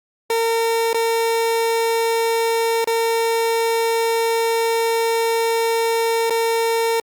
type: tone with dropouts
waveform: 30% pulse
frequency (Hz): 457.1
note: A#4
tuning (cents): -34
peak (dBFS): -14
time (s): 0.3-7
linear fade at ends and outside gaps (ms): 2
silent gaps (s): 0.931-0.944 / 2.844-2.873 / 6.298-6.305
effects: Opus 48 kbps